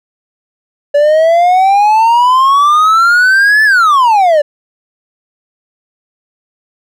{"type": "exponential two-way sweep", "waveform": "triangle", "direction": "up then down", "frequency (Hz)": [572, 1760, 572], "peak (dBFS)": -3, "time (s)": [0.94, 4.42], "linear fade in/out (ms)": 10, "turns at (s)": 3.64, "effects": []}